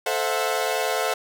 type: chord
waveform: sawtooth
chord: F# half-diminished seventh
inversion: first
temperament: equal with one note detuned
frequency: 440 / 523.3 / 659.3 / 729.8 Hz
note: A4 / C5 / E5 / F#5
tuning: 0 / 0 / 0 / -24 cents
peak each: -24 dBFS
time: 0.06-1.14 s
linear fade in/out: 5 ms
effects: none